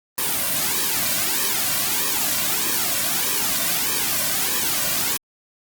white noise with flanger, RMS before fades -22 dBFS, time 0.18-5.17 s, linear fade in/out 2 ms, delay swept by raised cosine 1.4 to 2.38 ms, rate 1.6 Hz, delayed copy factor -0.75, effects Opus 32 kbps

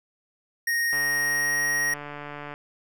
square tone with pitch glide, 1864.7 to 1880.9 Hz, A#6 to A#6, 0 to +15 cents, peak -23 dBFS, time 0.67-1.94 s, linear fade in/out 5 ms, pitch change +15 cents, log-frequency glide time 0.99-1.65 s
click train, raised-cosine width 0.5 ms, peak -22 dBFS, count 236, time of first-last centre 0.93-2.54 s, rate 146 Hz
effects none

